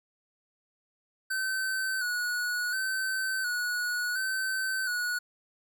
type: tone with vibrato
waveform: square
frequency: 1499 Hz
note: F#6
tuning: 22 cents sharp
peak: -29 dBFS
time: 1.3-5.19 s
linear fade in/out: 10 ms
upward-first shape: square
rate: 0.7 Hz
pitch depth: 43 cents each way
effects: none